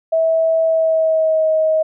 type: tone with pitch glide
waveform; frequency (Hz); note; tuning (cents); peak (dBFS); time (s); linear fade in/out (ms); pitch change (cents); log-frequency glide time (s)
sine; 650 to 631.5; E5 to D#5; -24 to +26; -12; 0.12-1.83; 10; -50; 0.63-1.49
effects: none